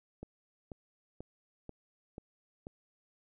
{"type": "click train", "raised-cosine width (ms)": 2, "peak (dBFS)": -30, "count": 6, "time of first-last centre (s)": [0.23, 2.669], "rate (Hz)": 2.05, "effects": []}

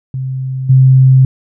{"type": "tone with level steps", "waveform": "sine", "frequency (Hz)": 131.3, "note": "C3", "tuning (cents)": 6, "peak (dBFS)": [-16, -3], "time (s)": [0.14, 1.25], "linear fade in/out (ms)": 2, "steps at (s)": 0.69, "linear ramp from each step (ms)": 10, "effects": []}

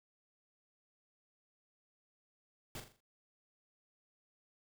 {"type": "noise with echo", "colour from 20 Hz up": "pink", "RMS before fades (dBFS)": -45, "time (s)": [2.75, 2.8], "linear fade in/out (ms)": 2, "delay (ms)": 41, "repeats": 5, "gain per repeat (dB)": -7, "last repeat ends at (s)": 3.005, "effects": []}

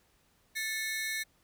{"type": "ring-modulated tone", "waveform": "sawtooth", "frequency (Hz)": 1974, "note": "B6", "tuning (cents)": -1, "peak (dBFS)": -26, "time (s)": [0.55, 1.24], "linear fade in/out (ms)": 20, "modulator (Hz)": 213, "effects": ["pink hiss -69 dBFS RMS until 1.43 s"]}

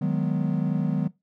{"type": "chord", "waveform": "triangle", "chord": "G# minor seventh", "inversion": "second", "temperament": "equal", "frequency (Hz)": [155.56, 185, 207.7, 246.9], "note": ["D#3", "F#3", "G#3", "B3"], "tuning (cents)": [0, 0, 0, 0], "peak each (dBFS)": [-24, -24, -28, -28], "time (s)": [0.01, 1.08], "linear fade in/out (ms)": 10, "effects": ["noise-tail reverb RT60 0.2 s tail -19 dB re dry"]}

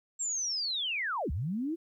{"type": "linear two-way sweep", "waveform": "sine", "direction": "down then up", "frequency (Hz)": [7600, 59.5, 343.3], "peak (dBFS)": -30, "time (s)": [0.19, 1.76], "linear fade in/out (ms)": 20, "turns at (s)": 1.31, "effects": ["12-bit"]}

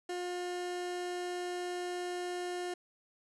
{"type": "tone", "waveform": "30% pulse", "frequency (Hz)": 356.6, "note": "F4", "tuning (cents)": 36, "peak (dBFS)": -33, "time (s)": [0.09, 2.74], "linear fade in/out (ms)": 5, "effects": ["resampled to 24000 Hz", "11-bit"]}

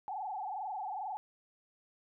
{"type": "tone with frequency modulation", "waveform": "sine", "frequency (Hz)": 804, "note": "G5", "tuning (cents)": 44, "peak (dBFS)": -36, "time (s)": [0.08, 1.17], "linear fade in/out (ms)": 0, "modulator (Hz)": 22.3, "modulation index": 3.1, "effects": []}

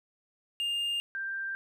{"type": "tone pair in turn", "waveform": ["triangle", "sine"], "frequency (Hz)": [2813, 1578.7], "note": ["F7", "G6"], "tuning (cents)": [12, 12], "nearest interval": "minor seventh", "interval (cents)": 1000, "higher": "first", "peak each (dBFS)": [-27, -32], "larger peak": "first", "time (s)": [[0.6, 1], [1.15, 1.55]], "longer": "neither", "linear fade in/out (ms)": 0, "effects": []}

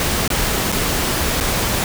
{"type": "noise with dropouts", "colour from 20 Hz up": "pink", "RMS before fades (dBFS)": -19, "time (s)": [0, 1.84], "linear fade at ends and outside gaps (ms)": 1, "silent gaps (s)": [[0.278, 0.302], [0.719, 0.724], [1.402, 1.408]], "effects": []}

